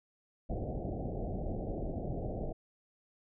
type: low-pass noise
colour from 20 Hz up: pink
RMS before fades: -37 dBFS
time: 0.49-2.53 s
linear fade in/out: 10 ms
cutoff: 760 Hz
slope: 96 dB/octave
effects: none